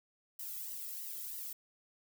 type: noise with flanger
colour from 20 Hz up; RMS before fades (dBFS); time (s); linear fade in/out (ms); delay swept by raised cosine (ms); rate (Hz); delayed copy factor
violet; -43; 0.39-1.53; 5; 1 to 1.57; 3.1; +0.95
effects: none